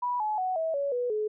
sine tone with pitch steps, 980 / 853.1 / 742.7 / 646.6 / 562.9 / 490 / 426.6 Hz, B5 / G#5 / F#5 / E5 / C#5 / B4 / G#4, -14 / +46 / +6 / -34 / +26 / -14 / +46 cents, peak -26 dBFS, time 0.02-1.28 s, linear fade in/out 10 ms, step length 180 ms, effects none

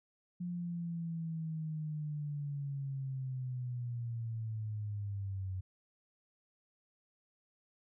sine linear sweep, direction down, 177.5 to 92.5 Hz, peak -36 dBFS, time 0.4-5.61 s, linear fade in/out 10 ms, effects none

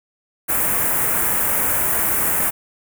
white band-stop noise, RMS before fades -19 dBFS, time 0.48-2.51 s, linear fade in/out 20 ms, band 2100 to 9000 Hz, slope 24 dB/octave, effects none

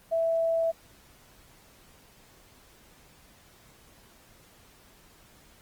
sine tone, 659.3 Hz, E5, in tune, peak -23 dBFS, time 0.11-0.72 s, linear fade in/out 20 ms, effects pink hiss -57 dBFS RMS until 5.61 s + Opus 24 kbps

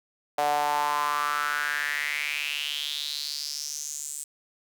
sawtooth tone with high-pass filter sweep, 146.83 Hz, D3, in tune, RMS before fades -29 dBFS, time 0.38-4.24 s, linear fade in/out 5 ms, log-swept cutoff 680 to 8200 Hz, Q 5.6, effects none

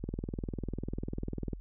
click train, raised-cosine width 3 ms, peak -22 dBFS, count 31, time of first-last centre 0.04-1.533 s, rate 20.1 Hz, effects added 44 Hz sine -42 dBFS peak until 1.6 s

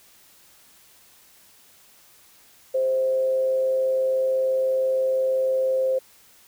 sine tone with frequency modulation, 523 Hz, C5, 1 cent flat, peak -19 dBFS, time 2.74-5.99 s, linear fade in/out 10 ms, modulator 120 Hz, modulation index 0.21, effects white hiss -54 dBFS RMS until 6.47 s

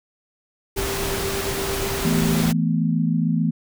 pink noise, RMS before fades -26 dBFS, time 0.76-2.53 s, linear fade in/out 20 ms
sine tone with tremolo, 392.5 Hz, G4, 2 cents sharp, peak -25 dBFS, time 0.76-2.41 s, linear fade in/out 10 ms, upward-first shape sine, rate 8.6 Hz, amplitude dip 50%
sine chord, E suspended fourth, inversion none, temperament equal, 164.81 / 220 / 246.9 Hz, E3 / A3 / B3, 0 / 0 / 0 cents, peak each -20 / -23 / -24 dBFS, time 2.04-3.51 s, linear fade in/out 10 ms
effects none

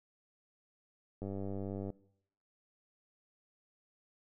click train, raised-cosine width 2 ms, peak -28 dBFS, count 68, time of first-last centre 1.22-1.902 s, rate 98.2 Hz, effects noise-tail reverb RT60 0.7 s tail -21 dB re dry

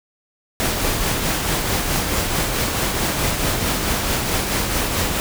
pink noise with tremolo, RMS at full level -19 dBFS, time 0.6-5.2 s, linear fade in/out 0 ms, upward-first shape triangle, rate 4.6 Hz, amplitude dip 40%, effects none

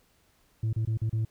sine tone with dropouts, 110.9 Hz, A2, 14 cents sharp, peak -22 dBFS, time 0.63-1.25 s, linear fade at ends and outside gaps 5 ms, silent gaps 0.73-0.762 / 0.852-0.873 / 0.974-1.016 / 1.096-1.128 s, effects tanh soft clip ceiling -24 dBFS + pink hiss -66 dBFS RMS until 1.3 s

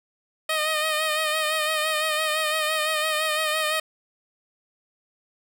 10% pulse tone with vibrato, 620 Hz, D#5, 6 cents flat, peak -14 dBFS, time 0.49-3.8 s, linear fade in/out 5 ms, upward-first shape sine, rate 5.9 Hz, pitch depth 38 cents each way, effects none

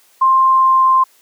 sine tone with pitch glide, 1054 to 1047.9 Hz, C6 to C6, +12 to +2 cents, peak -8 dBFS, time 0.21-1.04 s, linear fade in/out 10 ms, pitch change -10 cents, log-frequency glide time 0.39-0.91 s, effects white hiss -52 dBFS RMS until 1.21 s + high-pass 300 Hz 12 dB/octave

